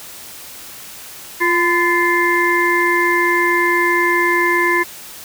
harmonic tone with a mistuned harmonic, 349.2 Hz, F4, in tune, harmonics 1 / 3 / 5 / 6, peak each -18 / -18 / -18 / -18 dBFS, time 1.4-4.84 s, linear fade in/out 20 ms, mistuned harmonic 3, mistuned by -51 cents, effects white hiss -35 dBFS RMS until 5.24 s

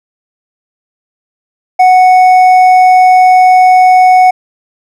triangle tone with hard clipping, 739 Hz, F#5, 2 cents flat, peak -3 dBFS, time 1.79-4.31 s, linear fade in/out 10 ms, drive 8 dB, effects none

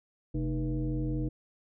sine tone with frequency modulation, 130.81 Hz, C3, in tune, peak -28 dBFS, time 0.34-1.29 s, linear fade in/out 10 ms, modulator 177 Hz, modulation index 1.3, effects none

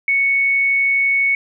sine tone, 2217 Hz, C#7, in tune, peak -13 dBFS, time 0.08-1.35 s, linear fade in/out 2 ms, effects none

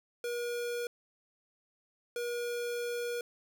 square tone bursts at uneven times, 479.1 Hz, A#4, 47 cents sharp, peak -34 dBFS, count 2, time 0.24-0.87 / 2.16-3.21 s, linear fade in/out 2 ms, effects none

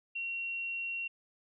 sine tone, 2740 Hz, F7, 34 cents flat, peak -34 dBFS, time 0.15-1.08 s, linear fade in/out 10 ms, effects none

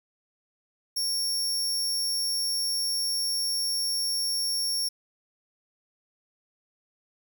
sawtooth tone, 5500 Hz, F8, 27 cents flat, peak -23 dBFS, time 0.96-4.89 s, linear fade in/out 10 ms, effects 9-bit

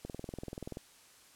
click train, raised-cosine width 2 ms, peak -27 dBFS, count 16, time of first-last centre 0.05-0.771 s, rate 20.8 Hz, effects white hiss -60 dBFS RMS until 1.35 s + low-pass 11000 Hz 12 dB/octave

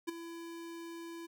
square tone with ADSR envelope, 335.3 Hz, E4, 30 cents sharp, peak -32 dBFS, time 0.07-1.27 s, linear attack 19 ms, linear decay 12 ms, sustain -12 dB, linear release 17 ms, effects none

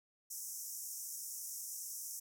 pink band-pass noise, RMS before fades -45 dBFS, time 0.3-2.2 s, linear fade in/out 10 ms, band 5500 to 16000 Hz, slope 96 dB/octave, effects none

